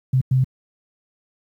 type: tone bursts at uneven times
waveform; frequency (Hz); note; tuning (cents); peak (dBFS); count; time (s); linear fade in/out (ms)
sine; 130; C3; -11; -13; 2; 0.13-0.21 / 0.31-0.44; 5
effects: high-pass 80 Hz 12 dB/octave + 9-bit